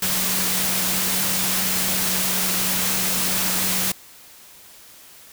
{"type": "tone in noise", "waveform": "sine", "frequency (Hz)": 185.8, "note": "F#3", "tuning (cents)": 7, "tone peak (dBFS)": -31, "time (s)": [0.02, 3.92], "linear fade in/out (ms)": 5, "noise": "white", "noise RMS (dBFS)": -22, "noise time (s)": [0.02, 3.92], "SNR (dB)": -12, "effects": ["white hiss -46 dBFS RMS until 5.32 s"]}